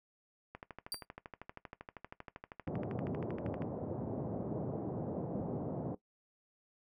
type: click train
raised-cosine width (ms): 0.5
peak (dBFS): -30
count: 40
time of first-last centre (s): 0.55-3.621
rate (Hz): 12.7
type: tone with exponential decay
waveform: sawtooth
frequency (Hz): 4699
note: D8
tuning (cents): 0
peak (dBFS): -31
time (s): 0.92-1.05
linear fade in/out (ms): 1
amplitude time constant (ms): 27
type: band-pass noise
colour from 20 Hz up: pink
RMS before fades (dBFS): -39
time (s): 2.67-5.95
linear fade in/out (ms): 5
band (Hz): 110 to 670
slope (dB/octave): 24
effects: noise-tail reverb RT60 0.1 s tail -17 dB re dry